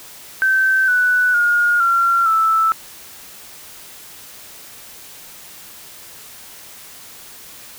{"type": "tone with pitch steps", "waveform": "sine", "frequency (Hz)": [1546, 1485.6, 1427.5, 1371.8, 1318.2], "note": ["G6", "F#6", "F6", "F6", "E6"], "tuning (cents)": [-24, 7, 37, -31, 0], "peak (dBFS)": -12, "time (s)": [0.42, 2.72], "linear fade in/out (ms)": 0, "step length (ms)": 460, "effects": ["white hiss -39 dBFS RMS until 7.78 s"]}